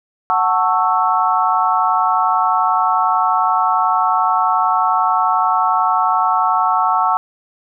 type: chord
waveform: sine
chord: F# minor seventh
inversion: none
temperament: equal with one note detuned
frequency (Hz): 740 / 891.3 / 1108.7 / 1318.5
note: F#5 / A5 / C#6 / E6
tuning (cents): 0 / +22 / 0 / 0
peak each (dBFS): -18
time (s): 0.3-7.17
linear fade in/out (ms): 0
effects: none